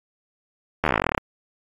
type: slowing click train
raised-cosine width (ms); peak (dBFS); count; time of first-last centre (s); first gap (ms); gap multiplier
0.5; -4; 18; 0.84-1.179; 12; 1.06
effects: AAC 48 kbps